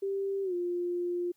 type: tone with pitch glide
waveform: sine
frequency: 392.6 to 351.8 Hz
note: G4 to F4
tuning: +3 to +13 cents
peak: -29 dBFS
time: 0.02-1.32 s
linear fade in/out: 10 ms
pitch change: -190 cents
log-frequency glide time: 0.43-0.54 s
effects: white hiss -73 dBFS RMS until 1.36 s